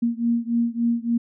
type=beating tone pair; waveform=sine; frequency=233 / 236.5 Hz; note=A#3 / A#3; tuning=-1 / +25 cents; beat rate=3.5 Hz; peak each=-22 / -23 dBFS; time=0.02-1.18 s; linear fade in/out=10 ms; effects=none